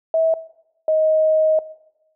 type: tone pair in turn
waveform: sine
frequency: 648 / 627.7 Hz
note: E5 / D#5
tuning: -30 / +15 cents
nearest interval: minor second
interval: 55 cents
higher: first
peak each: -14 dBFS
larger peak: neither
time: 0.14-0.34 / 0.88-1.59 s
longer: second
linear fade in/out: 2 ms
effects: noise-tail reverb RT60 0.9 s tail -18 dB re dry